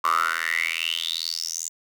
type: tone with high-pass filter sweep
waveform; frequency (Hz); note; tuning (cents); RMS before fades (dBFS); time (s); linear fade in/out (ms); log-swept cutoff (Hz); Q
10% pulse; 82.41; E2; 0; -26; 0.04-1.69; 5; 1100 to 7100; 9.1
effects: none